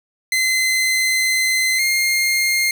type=tone pair in turn; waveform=sawtooth; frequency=2056 / 2122 Hz; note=C7 / C7; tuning=-31 / +24 cents; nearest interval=minor second; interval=55 cents; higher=second; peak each=-12 dBFS; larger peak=neither; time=0.32-1.79 / 1.79-2.71 s; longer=first; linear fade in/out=2 ms; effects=none